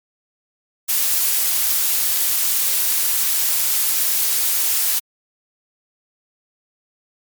blue noise, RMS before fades -18 dBFS, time 0.88-5 s, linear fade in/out 20 ms, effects MP3 96 kbps

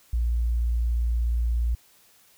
sine tone, 58.5 Hz, A#1, 7 cents sharp, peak -21 dBFS, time 0.13-1.75 s, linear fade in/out 5 ms, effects white hiss -58 dBFS RMS until 2.37 s

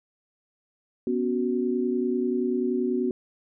sine chord, B suspended second, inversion none, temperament equal, 246.9 / 277.2 / 370 Hz, B3 / C#4 / F#4, 0 / 0 / 0 cents, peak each -26 / -31 / -26 dBFS, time 1.07-3.11 s, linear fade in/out 2 ms, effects none

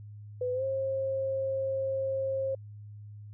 sine tone with pitch glide, 499.7 to 535.6 Hz, B4 to C5, +20 to +40 cents, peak -28 dBFS, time 0.41-2.55 s, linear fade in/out 5 ms, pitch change +120 cents, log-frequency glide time 0.53-0.64 s, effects added 104 Hz sine -43 dBFS peak until 3.33 s

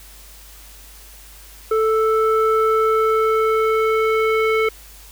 square tone with low-pass filter sweep, 440 Hz, A4, in tune, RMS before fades -17 dBFS, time 1.71-4.69 s, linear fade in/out 5 ms, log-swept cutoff 1100 to 2200 Hz, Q 2.6, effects added 50 Hz sine -43 dBFS peak until 5.11 s + white hiss -44 dBFS RMS until 5.11 s

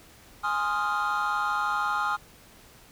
triangle chord, F minor seventh, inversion first, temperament equal, 830.6 / 1046.5 / 1244.5 / 1396.9 Hz, Ab5 / C6 / Eb6 / F6, 0 / 0 / 0 / 0 cents, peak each -28 / -30 / -26 / -27 dBFS, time 0.43-2.17 s, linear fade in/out 20 ms, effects tanh soft clip ceiling -18 dBFS + pink hiss -53 dBFS RMS until 2.91 s

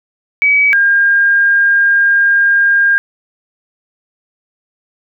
sine tone pair in turn, 2277 / 1610.1 Hz, C#7 / G6, +46 / +46 cents, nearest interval tritone, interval 600 cents, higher first, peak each -7 dBFS, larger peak neither, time 0.42-0.73 / 0.73-2.98 s, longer second, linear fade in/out 0 ms, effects none

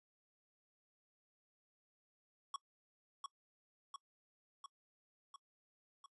square tone with echo, 1115 Hz, C#6, 10 cents sharp, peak -40 dBFS, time 2.54-2.56 s, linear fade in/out 2 ms, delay 700 ms, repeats 5, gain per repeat -3 dB, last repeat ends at 6.06 s, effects noise-tail reverb RT60 0.1 s tail -24 dB re dry + resampled to 24000 Hz

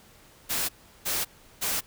white noise bursts, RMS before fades -28 dBFS, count 3, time 0.49-1.81 s, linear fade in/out 20 ms, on 200 ms, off 360 ms, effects pink hiss -55 dBFS RMS until 1.86 s

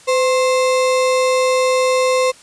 sine tone with sample-and-hold, 511 Hz, C5, 41 cents flat, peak -12 dBFS, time 0.07-2.32 s, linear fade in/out 20 ms, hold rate 1575 Hz, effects white hiss -44 dBFS RMS until 2.42 s + resampled to 22050 Hz

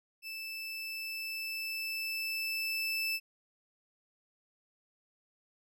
30% pulse tone with level ramp, 2637 Hz, E7, in tune, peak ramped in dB -37 to -28 dBFS, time 0.22-3.2 s, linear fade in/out 50 ms, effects none

